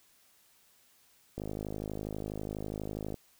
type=click train; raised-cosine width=2 ms; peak=-24 dBFS; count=93; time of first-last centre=1.38-3.142 s; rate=52.2 Hz; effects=white hiss -65 dBFS RMS until 3.39 s